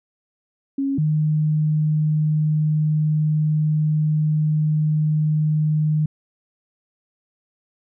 sine tone pair in turn, 274.5 / 153.39 Hz, C#4 / D#3, -17 / -24 cents, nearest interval minor seventh, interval 1007 cents, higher first, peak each -19 / -16 dBFS, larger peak second, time 0.78-0.98 / 0.98-6.06 s, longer second, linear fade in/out 5 ms, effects none

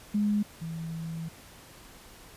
sine tone pair in turn, 207.7 / 163.67 Hz, G#3 / E3, 0 / -12 cents, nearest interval major third, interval 412 cents, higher first, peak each -23 / -33 dBFS, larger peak first, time 0.14-0.43 / 0.61-1.29 s, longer second, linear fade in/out 10 ms, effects pink hiss -51 dBFS RMS until 2.36 s + resampled to 32000 Hz

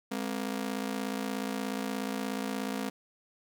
sawtooth ring-modulated tone, 234.3 Hz, A#3, 9 cents sharp, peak -25 dBFS, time 0.11-2.9 s, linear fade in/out 10 ms, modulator 28.4 Hz, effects none

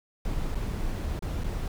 brown noise with dropouts, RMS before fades -30 dBFS, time 0.25-1.68 s, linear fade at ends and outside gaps 2 ms, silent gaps 0.548-0.553 / 1.192-1.223 / 1.437-1.441 s, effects none

